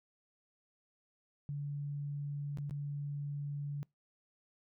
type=tone with dropouts; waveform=sine; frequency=143.9 Hz; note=D3; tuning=35 cents flat; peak=-36 dBFS; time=1.49-3.83 s; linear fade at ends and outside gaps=0 ms; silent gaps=2.573-2.585 / 2.696-2.709 s; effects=noise-tail reverb RT60 0.2 s tail -26 dB re dry